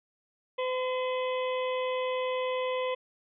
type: harmonic tone with a mistuned harmonic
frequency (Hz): 510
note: C5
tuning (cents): -44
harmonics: 1 / 2 / 4 / 5 / 6 / 7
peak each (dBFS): -29 / -35 / -41 / -43 / -45 / -46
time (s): 0.58-2.95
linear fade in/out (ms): 10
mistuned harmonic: 7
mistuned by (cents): -88
effects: none